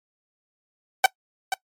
sawtooth tone with echo, 764 Hz, G5, 45 cents flat, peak -8 dBFS, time 1.04-1.06 s, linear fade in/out 2 ms, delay 480 ms, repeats 1, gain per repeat -10 dB, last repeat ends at 1.54 s, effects noise-tail reverb RT60 0.1 s tail -21 dB re dry + MP3 64 kbps

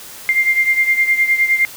sine beating tone pair, 2100 / 2109.7 Hz, C7 / C7, +6 / +14 cents, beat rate 9.7 Hz, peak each -13 / -18 dBFS, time 0.29-1.65 s, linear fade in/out 0 ms, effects white hiss -35 dBFS RMS until 1.76 s

